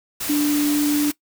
sine tone in noise, 293.7 Hz, D4, in tune, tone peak -16 dBFS, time 0.29-1.11 s, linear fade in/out 10 ms, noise white, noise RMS -27 dBFS, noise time 0.2-1.12 s, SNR +8 dB, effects noise-tail reverb RT60 0.1 s tail -19 dB re dry

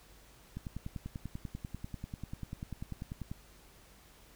click train, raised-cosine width 5 ms, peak -27 dBFS, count 29, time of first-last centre 0.57-3.315 s, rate 10.2 Hz, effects added 50 Hz sine -62 dBFS peak until 4.35 s + pink hiss -60 dBFS RMS until 4.35 s

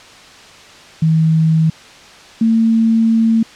sine tone pair in turn, 160 / 225.6 Hz, D#3 / A3, +49 / +44 cents, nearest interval tritone, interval 595 cents, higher second, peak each -9 dBFS, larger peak neither, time 1.02-1.7 / 2.41-3.43 s, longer second, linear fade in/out 5 ms, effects white hiss -39 dBFS RMS until 3.55 s + low-pass 5000 Hz 12 dB/octave

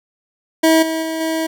25% pulse tone with level steps, 321.8 Hz, E4, 42 cents flat, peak -6 / -15 / -17 / -14 dBFS, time 0.63-1.47 s, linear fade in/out 10 ms, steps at 0.82 / 1.02 / 1.2 s, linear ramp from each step 10 ms, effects none

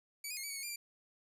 10% pulse tone with pitch steps, 2285 / 2471 / 2146 / 2286 / 2233 / 2193 / 2390 / 2361 Hz, D7 / D#7 / C7 / D7 / C#7 / C#7 / D7 / D7, -48 / -13 / +43 / -47 / +12 / -19 / +30 / +9 cents, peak -31 dBFS, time 0.24-0.76 s, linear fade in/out 5 ms, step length 65 ms, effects resampled to 32000 Hz

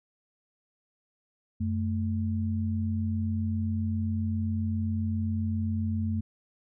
sine tone pair together, 92.5 / 220 Hz, F#2 / A3, 0 / 0 cents, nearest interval octave + minor third, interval 1500 cents, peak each -28 / -30 dBFS, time 1.6-6.21 s, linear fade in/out 10 ms, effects none

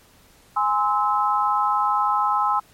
sine chord, Ab augmented, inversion none, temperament just, 830.6 / 1038.3 / 1297.8 Hz, Ab5 / C6 / E6, 0 / -14 / -27 cents, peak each -22 dBFS, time 0.56-2.6 s, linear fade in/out 10 ms, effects pink hiss -54 dBFS RMS until 2.73 s + MP3 64 kbps

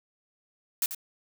blue noise with echo, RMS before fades -26 dBFS, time 0.82-0.86 s, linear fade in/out 2 ms, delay 88 ms, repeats 1, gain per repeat -10 dB, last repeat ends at 0.948 s, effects none

